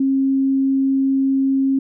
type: tone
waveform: sine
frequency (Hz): 269.5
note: C#4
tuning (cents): -49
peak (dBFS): -14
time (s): 0-1.79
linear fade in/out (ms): 5
effects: none